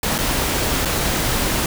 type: noise with dropouts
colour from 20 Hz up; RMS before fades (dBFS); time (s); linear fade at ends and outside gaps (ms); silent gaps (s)
pink; -20; 0.03-1.66; 2; 0.181-0.186 / 0.85-0.855
effects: none